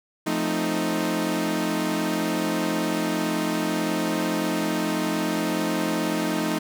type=chord; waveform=sawtooth; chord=F dominant seventh; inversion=none; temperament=equal; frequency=174.61 / 220 / 261.6 / 311.1 Hz; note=F3 / A3 / C4 / Eb4; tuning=0 / 0 / 0 / 0 cents; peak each=-26 / -25 / -28 / -22 dBFS; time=0.26-6.59 s; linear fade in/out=10 ms; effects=none

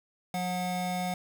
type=tone pair together; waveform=square; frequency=180.27 / 728 Hz; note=F#3 / F#5; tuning=-45 / -28 cents; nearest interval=2 octaves; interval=2417 cents; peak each=-33 / -33 dBFS; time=0.34-1.14 s; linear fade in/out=2 ms; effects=none

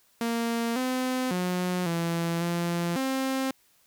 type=tone with pitch steps; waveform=sawtooth; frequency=232.1 / 255.9 / 180.5 / 168.3 / 171.7 / 265.2 Hz; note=A#3 / C4 / F#3 / E3 / F3 / C4; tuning=-7 / -38 / -43 / +36 / -29 / +23 cents; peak=-22 dBFS; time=0.21-3.51 s; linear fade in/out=2 ms; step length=550 ms; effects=white hiss -64 dBFS RMS until 3.86 s

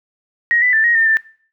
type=tone with pitch steps; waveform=sine; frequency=1885 / 1989 / 1772 / 1882 / 1809 / 1778 Hz; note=A#6 / B6 / A6 / A#6 / A6 / A6; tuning=+19 / +12 / +12 / +16 / +48 / +18 cents; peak=-11 dBFS; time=0.51-1.17 s; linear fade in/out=0 ms; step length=110 ms; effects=noise-tail reverb RT60 0.5 s tail -21 dB re dry

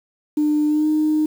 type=tone with pitch glide; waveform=sine; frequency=300.2 to 307.4 Hz; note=D4 to D#4; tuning=+38 to -21 cents; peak=-14 dBFS; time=0.37-1.26 s; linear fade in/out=5 ms; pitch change=+41 cents; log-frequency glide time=0.68-0.87 s; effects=tanh soft clip ceiling -11 dBFS + 7-bit

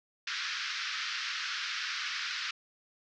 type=band-pass noise; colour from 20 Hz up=pink; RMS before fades=-36 dBFS; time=0.27-2.51 s; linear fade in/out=5 ms; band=1300 to 5600 Hz; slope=48 dB/octave; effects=none

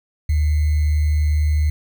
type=tone with sample-and-hold; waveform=sine; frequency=75.6 Hz; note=D#2; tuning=49 cents flat; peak=-14 dBFS; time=0.29-1.7 s; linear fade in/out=5 ms; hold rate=2100 Hz; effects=none

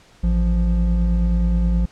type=tone pair together; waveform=triangle; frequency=55.05 / 174.61 Hz; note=A1 / F3; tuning=+2 / 0 cents; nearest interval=octave + minor sixth; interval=1998 cents; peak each=-14 / -19 dBFS; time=0.23-1.86 s; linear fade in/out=10 ms; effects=pink hiss -51 dBFS RMS until 1.91 s + low-pass 7000 Hz 12 dB/octave

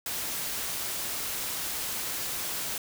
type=noise; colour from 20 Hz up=white; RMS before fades=-33 dBFS; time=0.06-2.78 s; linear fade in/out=2 ms; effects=none

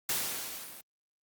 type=noise with level ramp; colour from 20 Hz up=white; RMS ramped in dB=-30 to -48 dBFS; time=0.09-0.81 s; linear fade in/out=2 ms; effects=high-pass 100 Hz 12 dB/octave + Opus 48 kbps

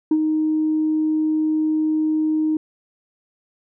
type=tone with ADSR envelope; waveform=sine; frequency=311.1 Hz; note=D#4; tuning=in tune; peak=-10 dBFS; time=0.11-2.57 s; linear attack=5 ms; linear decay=56 ms; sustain=-6 dB; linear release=3 ms; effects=tanh soft clip ceiling -11 dBFS

